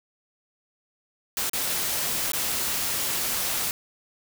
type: noise with dropouts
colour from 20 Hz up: white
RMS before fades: -27 dBFS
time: 1.37-3.71 s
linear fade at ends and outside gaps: 1 ms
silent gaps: 1.496-1.533 / 2.319-2.333 s
effects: none